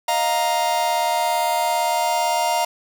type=chord; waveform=45% pulse; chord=Eb suspended second; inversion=none; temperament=just; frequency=622.3 / 700 / 933.4 Hz; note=Eb5 / F5 / Bb5; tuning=0 / +4 / +2 cents; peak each=-26 / -22 / -21 dBFS; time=0.08-2.65 s; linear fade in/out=5 ms; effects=none